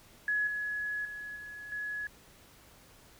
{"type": "tone with level steps", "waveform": "sine", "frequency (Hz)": 1689, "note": "G#6", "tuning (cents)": 29, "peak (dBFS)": [-27, -32, -39, -42, -34], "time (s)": [0.28, 2.07], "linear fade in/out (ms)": 2, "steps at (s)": [0.47, 1.05, 1.36, 1.72], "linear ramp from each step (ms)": 2, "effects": ["pink hiss -58 dBFS RMS until 3.19 s"]}